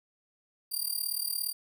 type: tone with amplitude modulation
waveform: 5% pulse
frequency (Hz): 4736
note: D8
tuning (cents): +14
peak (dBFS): -20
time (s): 0.71-1.53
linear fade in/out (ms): 20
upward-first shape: sine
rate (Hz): 37.3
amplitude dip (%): 85
effects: none